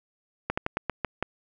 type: slowing click train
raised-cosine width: 0.5 ms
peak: -11 dBFS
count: 7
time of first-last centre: 0.5-1.226 s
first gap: 75 ms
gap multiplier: 1.19
effects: none